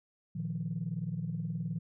sine chord, Bb suspended fourth, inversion none, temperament equal, 116.54 / 155.56 / 174.61 Hz, Bb2 / Eb3 / F3, 0 / 0 / 0 cents, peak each -39 / -36 / -36 dBFS, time 0.35-1.79 s, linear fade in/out 10 ms, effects tanh soft clip ceiling -25 dBFS

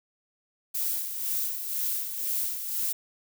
violet noise with tremolo, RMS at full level -28 dBFS, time 0.74-2.93 s, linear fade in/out 10 ms, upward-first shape sine, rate 2 Hz, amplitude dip 55%, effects none

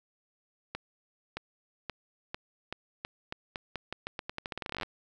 accelerating click train, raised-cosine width 0.3 ms, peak -19 dBFS, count 28, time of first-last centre 0.75-4.832 s, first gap 620 ms, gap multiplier 0.85, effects none

